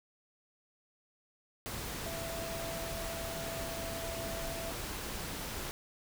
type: tone in noise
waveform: sine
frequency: 665 Hz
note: E5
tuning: 15 cents sharp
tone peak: -41 dBFS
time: 2.06-4.71 s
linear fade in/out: 0 ms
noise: pink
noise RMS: -40 dBFS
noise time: 1.66-5.71 s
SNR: -4 dB
effects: none